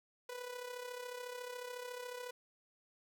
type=tone with amplitude modulation; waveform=sawtooth; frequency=493.9 Hz; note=B4; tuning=in tune; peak=-37 dBFS; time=0.29-2.31 s; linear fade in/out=5 ms; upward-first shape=sine; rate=34 Hz; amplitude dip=60%; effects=none